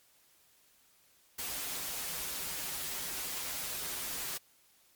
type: noise with comb filter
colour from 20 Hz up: white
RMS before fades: -38 dBFS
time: 1.38-4.38 s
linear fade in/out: 10 ms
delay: 9.1 ms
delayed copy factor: -0.65
effects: white hiss -66 dBFS RMS until 4.95 s + MP3 96 kbps